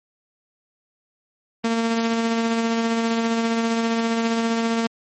sawtooth tone with tremolo, 228.8 Hz, A#3, 32 cents flat, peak -14 dBFS, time 1.64-4.87 s, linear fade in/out 5 ms, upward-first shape sine, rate 15 Hz, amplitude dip 30%, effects low-pass 7000 Hz 12 dB/octave + MP3 32 kbps

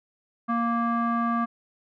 square tone with low-pass filter, 233.6 Hz, A#3, 4 cents sharp, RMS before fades -25 dBFS, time 0.48-1.46 s, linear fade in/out 20 ms, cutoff 1300 Hz, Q 9.1, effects none

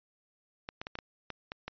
clicks, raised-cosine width 0.3 ms, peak -22 dBFS, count 8, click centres 0.689 / 0.815 / 0.869 / 0.954 / 0.988 / 1.303 / 1.519 / 1.68 s, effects resampled to 11025 Hz

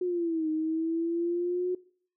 sine exponential two-way sweep, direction down then up, 365.4 to 311.1 to 365.4 Hz, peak -26 dBFS, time 0.01-1.75 s, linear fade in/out 5 ms, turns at 0.49 s, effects noise-tail reverb RT60 0.5 s tail -21 dB re dry

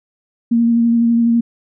sine tone with vibrato, 233.1 Hz, A#3, in tune, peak -10 dBFS, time 0.51-1.41 s, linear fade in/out 10 ms, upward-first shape sine, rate 12 Hz, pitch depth 17 cents each way, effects none

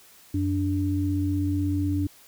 sine tone pair together, 91.82 / 291.5 Hz, F#2 / D4, -13 / -13 cents, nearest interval octave + minor sixth, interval 2000 cents, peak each -25 dBFS, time 0.34-2.07 s, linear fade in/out 5 ms, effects white hiss -53 dBFS RMS until 2.27 s

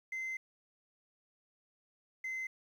sine tone pair in turn, 2068 / 2060 Hz, C7 / C7, -21 / -28 cents, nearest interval unison, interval 7 cents, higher first, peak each -34 / -34 dBFS, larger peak neither, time 0.12-0.37 / 2.24-2.47 s, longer first, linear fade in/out 5 ms, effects tanh soft clip ceiling -35 dBFS + 11-bit

